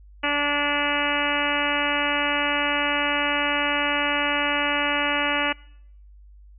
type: harmonic tone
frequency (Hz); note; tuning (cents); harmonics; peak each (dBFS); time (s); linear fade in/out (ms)
290; D4; -22; 1 / 2 / 3 / 4 / 5 / 6 / 7 / 8 / 9 / 10; -30 / -30 / -30 / -30 / -30 / -30 / -30 / -30 / -30 / -30; 0.23-5.53; 10
effects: noise-tail reverb RT60 0.7 s tail -24 dB re dry + added 50 Hz sine -45 dBFS peak until 6.58 s